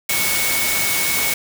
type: tone in noise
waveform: sine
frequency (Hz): 2217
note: C#7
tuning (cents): 0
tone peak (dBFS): -23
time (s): 0.09-1.34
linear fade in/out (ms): 5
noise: white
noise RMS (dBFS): -20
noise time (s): 0.09-1.34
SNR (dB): -6
effects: none